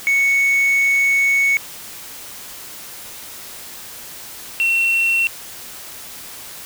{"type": "tone pair in turn", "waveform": "sine", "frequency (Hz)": [2217, 2716], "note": ["C#7", "F7"], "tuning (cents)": [0, -49], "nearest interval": "major third", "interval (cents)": 351, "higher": "second", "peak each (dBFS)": [-10, -12], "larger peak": "first", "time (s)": [[0.07, 1.57], [4.6, 5.27]], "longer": "first", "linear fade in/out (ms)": 0, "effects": ["tanh soft clip ceiling -12 dBFS", "white hiss -35 dBFS RMS until 6.65 s"]}